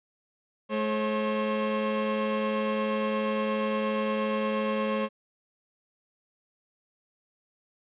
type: tone pair together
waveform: 30% pulse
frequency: 214.3 / 540 Hz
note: A3 / C#5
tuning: -45 / -45 cents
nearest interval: octave + major third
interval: 1600 cents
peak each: -26 dBFS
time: 0.69-5.09 s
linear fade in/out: 50 ms
effects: resampled to 8000 Hz